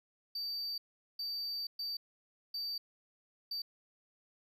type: tone bursts at uneven times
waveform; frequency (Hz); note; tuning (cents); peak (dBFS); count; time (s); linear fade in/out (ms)
triangle; 4627; D8; -27; -35; 5; 0.35-0.78 / 1.19-1.67 / 1.79-1.97 / 2.54-2.78 / 3.51-3.62; 5
effects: none